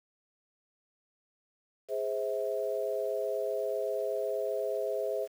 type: chord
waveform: sine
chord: Ab augmented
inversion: none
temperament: equal with one note detuned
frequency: 415.3 / 523.3 / 648.3 Hz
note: Ab4 / C5 / E5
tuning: 0 / 0 / -29 cents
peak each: -34 dBFS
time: 1.88-5.28 s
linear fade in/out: 50 ms
effects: 9-bit